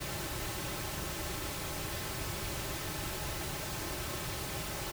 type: noise with comb filter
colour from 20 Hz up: pink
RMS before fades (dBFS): -38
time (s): 0-4.92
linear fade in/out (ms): 20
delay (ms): 4.2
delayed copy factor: -0.55
effects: none